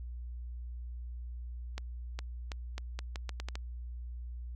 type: accelerating click train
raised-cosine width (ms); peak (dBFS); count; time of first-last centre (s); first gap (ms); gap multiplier
0.2; -22; 10; 1.78-3.555; 410; 0.8
effects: added 60 Hz sine -39 dBFS peak until 4.55 s